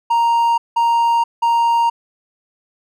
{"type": "tone bursts", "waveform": "triangle", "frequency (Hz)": 932.3, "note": "A#5", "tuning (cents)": 0, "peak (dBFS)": -10, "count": 3, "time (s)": [0.1, 1.9], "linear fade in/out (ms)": 10, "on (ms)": 480, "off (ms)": 180, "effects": []}